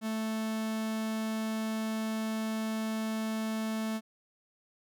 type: tone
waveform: 45% pulse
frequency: 220 Hz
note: A3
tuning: in tune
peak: -31 dBFS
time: 0.01-4.01 s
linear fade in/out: 50 ms
effects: none